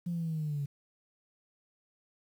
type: linear sweep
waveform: sine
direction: down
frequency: 175.5 to 139.7 Hz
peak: -30 dBFS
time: 0.06-0.66 s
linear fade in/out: 10 ms
effects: tanh soft clip ceiling -27 dBFS + 10-bit